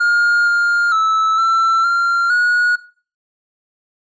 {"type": "tone with pitch steps", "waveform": "triangle", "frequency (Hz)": [1417, 1407, 1308, 1340, 1384, 1453], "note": ["F6", "F6", "E6", "E6", "F6", "F#6"], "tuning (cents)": [25, 12, -14, 28, -16, -32], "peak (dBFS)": -10, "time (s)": [0, 2.76], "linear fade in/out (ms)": 10, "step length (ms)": 460, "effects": ["noise-tail reverb RT60 0.4 s tail -17 dB re dry", "resampled to 16000 Hz"]}